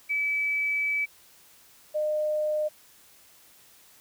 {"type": "tone pair in turn", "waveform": "sine", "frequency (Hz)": [2298, 608.7], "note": ["D7", "D#5"], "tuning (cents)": [-38, -38], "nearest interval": "octave + major seventh", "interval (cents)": 2300, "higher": "first", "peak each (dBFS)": -24, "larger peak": "neither", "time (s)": [[0.09, 1.06], [1.94, 2.69]], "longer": "first", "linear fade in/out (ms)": 20, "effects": ["white hiss -56 dBFS RMS until 4 s"]}